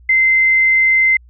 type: tone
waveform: sine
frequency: 2073 Hz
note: C7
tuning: 17 cents flat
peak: -9 dBFS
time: 0.09-1.17 s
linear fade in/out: 5 ms
effects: added 60 Hz sine -41 dBFS peak until 1.29 s